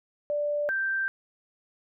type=tone pair in turn; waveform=sine; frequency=587.3 / 1567.9 Hz; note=D5 / G6; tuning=0 / 0 cents; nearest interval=octave + perfect fourth; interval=1700 cents; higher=second; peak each=-25 dBFS; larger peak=neither; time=0.3-0.69 / 0.69-1.08 s; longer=neither; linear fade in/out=0 ms; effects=none